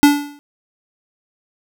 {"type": "tone with exponential decay", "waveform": "square", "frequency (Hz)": 289.3, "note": "D4", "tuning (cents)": -26, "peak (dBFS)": -4, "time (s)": [0.03, 0.39], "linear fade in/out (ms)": 0, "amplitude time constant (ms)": 77, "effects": []}